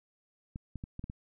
clicks, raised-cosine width 5 ms, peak -27 dBFS, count 6, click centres 0.559 / 0.757 / 0.839 / 0.994 / 1.041 / 1.099 s, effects none

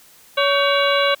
harmonic tone with a mistuned harmonic, 563 Hz, C#5, 27 cents sharp, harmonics 1 / 2 / 3 / 4 / 5 / 6 / 7, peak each -18 / -21 / -23 / -24 / -25 / -26 / -26 dBFS, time 0.37-1.15 s, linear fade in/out 10 ms, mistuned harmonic 3, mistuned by -150 cents, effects white hiss -49 dBFS RMS until 1.2 s

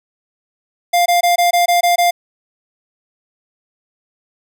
square tone bursts, 700 Hz, F5, 4 cents sharp, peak -11 dBFS, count 8, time 0.93-2.11 s, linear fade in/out 10 ms, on 130 ms, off 20 ms, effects none

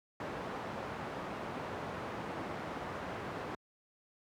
white low-pass noise, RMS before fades -41 dBFS, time 0.2-3.55 s, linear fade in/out 2 ms, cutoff 1000 Hz, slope 12 dB/octave, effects high-pass 80 Hz 12 dB/octave

